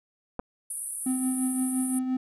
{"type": "clicks", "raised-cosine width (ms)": 1, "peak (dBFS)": [-19, -20], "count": 2, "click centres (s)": [0.393, 0.397]}
{"type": "band-pass noise", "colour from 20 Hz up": "pink", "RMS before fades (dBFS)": -35, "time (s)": [0.7, 1.99], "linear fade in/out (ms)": 5, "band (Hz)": [9100, 11000], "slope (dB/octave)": 96}
{"type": "tone with tremolo", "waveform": "triangle", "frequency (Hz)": 257.4, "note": "C4", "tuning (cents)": -28, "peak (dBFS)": -21, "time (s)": [1.06, 2.17], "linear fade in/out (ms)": 5, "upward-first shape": "triangle", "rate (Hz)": 5.8, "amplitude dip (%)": 50}
{"effects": []}